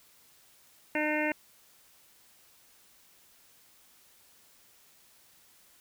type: harmonic tone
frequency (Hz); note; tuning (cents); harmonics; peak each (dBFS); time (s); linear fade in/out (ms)
303.2; D#4; -45; 1 / 2 / 3 / 5 / 6 / 7 / 8 / 9; -32 / -33 / -37 / -38 / -35 / -35 / -40 / -39; 0.95-1.32; 2
effects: white hiss -61 dBFS RMS until 5.8 s